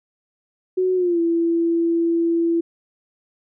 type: tone with pitch glide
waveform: sine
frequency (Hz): 370 to 335.4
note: F#4 to E4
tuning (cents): 0 to +30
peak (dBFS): -16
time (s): 0.77-2.61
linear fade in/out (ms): 10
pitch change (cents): -170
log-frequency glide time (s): 0.95-1.2
effects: none